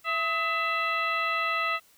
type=harmonic tone with a mistuned harmonic; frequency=667 Hz; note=E5; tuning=20 cents sharp; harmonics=1 / 2 / 3 / 4 / 5 / 6; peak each=-36 / -28 / -31 / -31 / -41 / -41 dBFS; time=0.04-1.8 s; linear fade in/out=50 ms; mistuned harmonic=2; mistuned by=-77 cents; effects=white hiss -60 dBFS RMS until 1.97 s